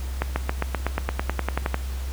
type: accelerating click train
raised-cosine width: 0.5 ms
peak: -8 dBFS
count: 15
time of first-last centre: 0.22-1.744 s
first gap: 140 ms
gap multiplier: 0.96
effects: added 65 Hz sine -27 dBFS peak until 2.12 s + pink hiss -42 dBFS RMS until 2.12 s